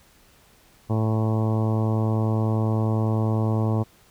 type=harmonic tone; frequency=110 Hz; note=A2; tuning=in tune; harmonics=1 / 2 / 3 / 4 / 5 / 6 / 7 / 8 / 9 / 10; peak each=-21 / -27 / -31 / -33 / -35 / -37 / -38 / -39 / -40 / -41 dBFS; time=0.89-3.84 s; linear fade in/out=20 ms; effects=pink hiss -56 dBFS RMS until 4.1 s